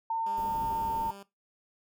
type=tone; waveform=sine; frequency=905 Hz; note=A5; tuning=48 cents sharp; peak=-27 dBFS; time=0.1-1.11 s; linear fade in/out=5 ms
type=tone with pitch glide; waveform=10% pulse; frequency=200.8 to 198.49 Hz; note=G3 to G3; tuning=+42 to +22 cents; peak=-37 dBFS; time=0.26-1.23 s; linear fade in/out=5 ms; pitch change=-20 cents; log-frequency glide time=0.54-1.05 s
type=band-stop noise; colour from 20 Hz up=pink; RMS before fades=-43 dBFS; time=0.37-1.11 s; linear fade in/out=5 ms; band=550 to 16000 Hz; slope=12 dB/octave
effects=noise-tail reverb RT60 0.2 s tail -19 dB re dry